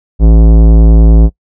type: tone with tanh clipping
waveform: sine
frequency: 55 Hz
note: A1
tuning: in tune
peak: -3 dBFS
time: 0.19-1.3 s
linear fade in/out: 50 ms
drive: 17 dB
effects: noise-tail reverb RT60 0.1 s tail -23 dB re dry